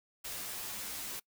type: noise with comb filter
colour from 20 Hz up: white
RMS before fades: -41 dBFS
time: 0.24-1.2 s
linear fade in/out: 10 ms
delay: 12 ms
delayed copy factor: -0.9
effects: noise-tail reverb RT60 0.1 s tail -24 dB re dry